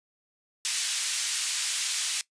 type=band-pass noise; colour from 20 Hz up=white; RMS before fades=-29 dBFS; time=0.65-2.21 s; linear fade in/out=0 ms; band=2300 to 9200 Hz; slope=12 dB/octave; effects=noise-tail reverb RT60 0.1 s tail -19 dB re dry + resampled to 22050 Hz